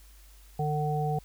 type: harmonic tone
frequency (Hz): 150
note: D3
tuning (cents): +37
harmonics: 1 / 3 / 5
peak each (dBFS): -28 / -34 / -31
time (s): 0.59-1.19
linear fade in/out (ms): 5
effects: added 50 Hz sine -51 dBFS peak until 1.24 s + white hiss -59 dBFS RMS until 1.24 s